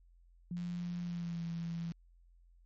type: tone with pitch glide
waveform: sine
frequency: 175.1 to 168.06 Hz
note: F3 to E3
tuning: +5 to +34 cents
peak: -36 dBFS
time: 0.51-1.92 s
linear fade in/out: 2 ms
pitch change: -71 cents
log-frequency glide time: 1.02-1.43 s
type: click train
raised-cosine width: 0.2 ms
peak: -39 dBFS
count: 136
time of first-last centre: 0.57-1.92 s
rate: 100 Hz
effects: added 43 Hz sine -60 dBFS peak until 2.65 s + MP3 32 kbps